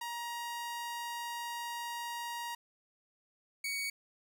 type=tone pair in turn; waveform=sawtooth; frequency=945 / 2242 Hz; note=A#5 / C#7; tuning=+23 / +19 cents; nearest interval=octave + minor third; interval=1496 cents; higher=second; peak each=-34 / -31 dBFS; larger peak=second; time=0.01-2.55 / 3.64-3.9 s; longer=first; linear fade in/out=5 ms; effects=11-bit